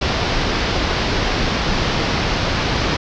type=low-pass noise; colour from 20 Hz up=pink; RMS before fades=-19 dBFS; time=0.01-2.97 s; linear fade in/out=10 ms; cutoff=5500 Hz; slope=48 dB/octave; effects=none